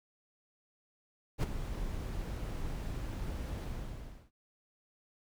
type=noise with ADSR envelope; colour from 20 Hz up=brown; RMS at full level=-27 dBFS; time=1.38-4.31 s; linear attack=51 ms; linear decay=15 ms; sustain=-11 dB; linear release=670 ms; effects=none